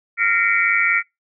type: tone cluster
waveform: sine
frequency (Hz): 1391 / 1852 / 2039 / 2210 / 2314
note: F6 / A#6 / C7 / C#7 / D7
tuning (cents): -7 / -12 / -45 / -6 / -26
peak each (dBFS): -21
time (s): 0.17-1.03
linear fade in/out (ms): 50
effects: noise-tail reverb RT60 0.2 s tail -26 dB re dry